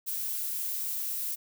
violet noise, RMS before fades -33 dBFS, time 0.06-1.36 s, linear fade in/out 20 ms, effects none

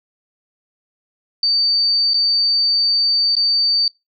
sine tone with dropouts, 4598 Hz, D8, 37 cents flat, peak -13 dBFS, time 1.43-3.88 s, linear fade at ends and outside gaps 2 ms, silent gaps 2.136-2.142 / 3.353-3.366 s, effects noise-tail reverb RT60 0.2 s tail -24 dB re dry

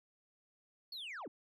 sine linear sweep, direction down, 4500 to 196 Hz, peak -40 dBFS, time 0.92-1.28 s, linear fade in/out 5 ms, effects tanh soft clip ceiling -42 dBFS

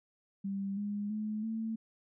sine tone with pitch steps, 196.8 / 205.2 / 213.9 / 223 Hz, G3 / G#3 / A3 / A3, +7 / -21 / -49 / +23 cents, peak -33 dBFS, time 0.44-1.76 s, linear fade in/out 10 ms, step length 330 ms, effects none

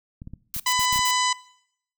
clicks, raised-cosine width 5 ms, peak -25 dBFS, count 8, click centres 0.219 / 0.274 / 0.336 / 0.565 / 0.793 / 0.928 / 0.96 / 0.992 s
blue noise bursts, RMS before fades -30 dBFS, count 5, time 0.54-1.109 s, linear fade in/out 0 ms, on 57 ms, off 71 ms
harmonic tone, 1000 Hz, B5, 21 cents sharp, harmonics 1 / 2 / 3 / 4 / 5 / 6 / 7 / 8, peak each -24 / -27 / -29 / -30 / -31 / -32 / -32 / -33 dBFS, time 0.66-1.33 s, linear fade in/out 5 ms
effects noise-tail reverb RT60 0.7 s tail -20 dB re dry

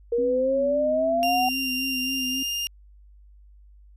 sine exponential sweep, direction up, 466.4 to 759 Hz, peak -20 dBFS, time 0.12-1.49 s, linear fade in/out 5 ms
sine tone with vibrato, 260.6 Hz, C4, 7 cents flat, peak -29 dBFS, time 0.18-2.43 s, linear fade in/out 5 ms, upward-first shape sine, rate 3.7 Hz, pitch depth 46 cents each way
30% pulse tone with pitch glide, 2783 to 2809 Hz, F7 to F7, -7 to +9 cents, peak -23 dBFS, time 1.23-2.67 s, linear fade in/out 0 ms, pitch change +16 cents, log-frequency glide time 1.94-2.45 s
effects added 50 Hz sine -48 dBFS peak until 3.96 s + resampled to 32000 Hz

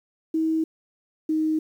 sine tone pair in turn, 320 / 313.2 Hz, D#4 / D#4, +49 / +11 cents, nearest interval unison, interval 38 cents, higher first, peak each -20 dBFS, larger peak neither, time 0.34-0.64 / 1.29-1.59 s, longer neither, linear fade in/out 5 ms, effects 9-bit

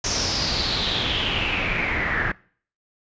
pink noise with low-pass filter sweep, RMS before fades -24 dBFS, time 0.04-2.32 s, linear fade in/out 5 ms, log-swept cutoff 6000 to 1700 Hz, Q 6.1, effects noise-tail reverb RT60 0.5 s tail -23 dB re dry + resampled to 16000 Hz

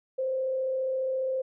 sine tone with frequency modulation, 523.3 Hz, C5, in tune, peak -26 dBFS, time 0.18-1.42 s, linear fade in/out 10 ms, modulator 34.7 Hz, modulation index 0.24, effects none

